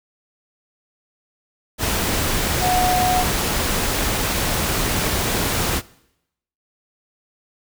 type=tone in noise; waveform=sine; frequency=730 Hz; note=F#5; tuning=24 cents flat; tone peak=-17 dBFS; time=2.6-3.25 s; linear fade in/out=50 ms; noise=pink; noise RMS=-21 dBFS; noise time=1.78-5.82 s; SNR=+1 dB; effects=noise-tail reverb RT60 0.8 s tail -21 dB re dry